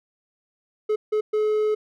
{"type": "tone bursts at uneven times", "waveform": "triangle", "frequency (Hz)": 427.3, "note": "G#4", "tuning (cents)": 49, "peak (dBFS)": -17, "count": 3, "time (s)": [[0.89, 0.96], [1.12, 1.21], [1.33, 1.75]], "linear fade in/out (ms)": 10, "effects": []}